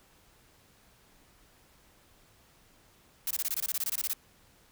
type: noise bursts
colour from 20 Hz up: blue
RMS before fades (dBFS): -31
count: 15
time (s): 3.27-4.133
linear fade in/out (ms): 2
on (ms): 37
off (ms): 22
effects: pink hiss -62 dBFS RMS until 4.71 s